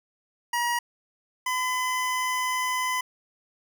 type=tone pair in turn; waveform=25% pulse; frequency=955 / 1012.1 Hz; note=A#5 / B5; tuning=+42 / +42 cents; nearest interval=minor second; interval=100 cents; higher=second; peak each=-20 / -21 dBFS; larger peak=first; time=0.53-0.79 / 1.46-3.01 s; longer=second; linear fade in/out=5 ms; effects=none